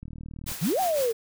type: click train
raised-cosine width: 5 ms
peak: -27 dBFS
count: 20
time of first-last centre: 0.03-0.517 s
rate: 39 Hz
type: noise with tremolo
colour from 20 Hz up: white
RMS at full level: -33 dBFS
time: 0.46-1.13 s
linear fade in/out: 20 ms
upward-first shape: sine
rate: 5.9 Hz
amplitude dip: 55%
type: exponential two-way sweep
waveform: sine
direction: up then down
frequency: 134.8 to 784 to 436.7 Hz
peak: -22 dBFS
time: 0.61-1.13 s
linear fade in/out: 20 ms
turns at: 0.8 s
effects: none